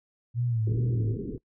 sine tone with vibrato, 115.3 Hz, A#2, 19 cents flat, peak -24 dBFS, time 0.34-1.17 s, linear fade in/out 50 ms, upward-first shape sine, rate 2.4 Hz, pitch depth 96 cents each way
white low-pass noise, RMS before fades -35 dBFS, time 0.67-1.38 s, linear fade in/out 5 ms, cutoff 450 Hz, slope 96 dB/octave
effects noise-tail reverb RT60 0.1 s tail -22 dB re dry

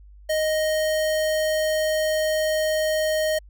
square tone, 622.3 Hz, D#5, in tune, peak -21 dBFS, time 0.29-3.39 s, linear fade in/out 10 ms, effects added 50 Hz sine -44 dBFS peak until 3.49 s

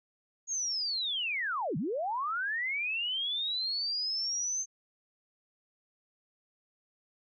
sine linear two-way sweep, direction down then up, 6680 to 133.3 to 6340 Hz, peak -30 dBFS, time 0.47-4.66 s, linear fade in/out 50 ms, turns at 1.77 s, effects none

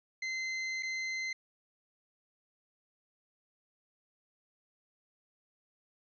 40% pulse tone with dropouts, 2066 Hz, C7, 22 cents flat, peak -33 dBFS, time 0.22-1.33 s, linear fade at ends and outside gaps 5 ms, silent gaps 0.826-0.83 s, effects resampled to 16000 Hz

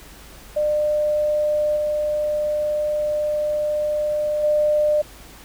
sine tone with level steps, 600 Hz, D5, 37 cents sharp, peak -17 / -19 / -15 dBFS, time 0.56-5.02 s, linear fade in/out 10 ms, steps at 1.76 / 4.43 s, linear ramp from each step 10 ms, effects added 50 Hz sine -46 dBFS peak until 5.44 s + pink hiss -44 dBFS RMS until 5.44 s

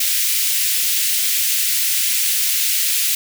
white high-pass noise, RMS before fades -18 dBFS, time 0-3.15 s, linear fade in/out 5 ms, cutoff 2100 Hz, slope 24 dB/octave, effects none

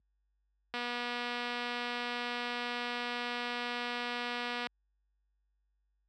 click train, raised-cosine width 0.3 ms, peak -21 dBFS, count 952, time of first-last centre 0.74-4.67 s, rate 242 Hz, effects added 50 Hz sine -56 dBFS peak until 6.08 s + high-pass 150 Hz 12 dB/octave

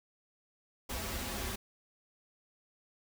pink noise with comb filter, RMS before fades -38 dBFS, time 0.89-1.56 s, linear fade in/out 10 ms, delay 6.6 ms, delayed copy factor -0.7, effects none

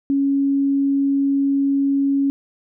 sine tone, 277.1 Hz, C#4, 1 cent flat, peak -15 dBFS, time 0.1-2.3 s, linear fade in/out 0 ms, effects none

